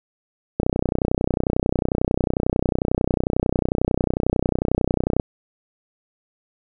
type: click train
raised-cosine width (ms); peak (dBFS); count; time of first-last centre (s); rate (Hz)
2; -5; 144; 0.6-5.198; 31.1
effects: none